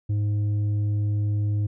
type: tone with tanh clipping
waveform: sine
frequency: 103.83 Hz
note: G#2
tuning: in tune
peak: -22 dBFS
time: 0.09-1.67 s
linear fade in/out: 10 ms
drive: 5 dB
effects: none